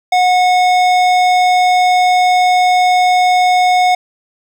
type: tone with hard clipping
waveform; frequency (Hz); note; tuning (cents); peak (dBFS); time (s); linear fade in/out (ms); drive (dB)
sine; 729; F#5; -26; -10; 0.12-3.95; 5; 14
effects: none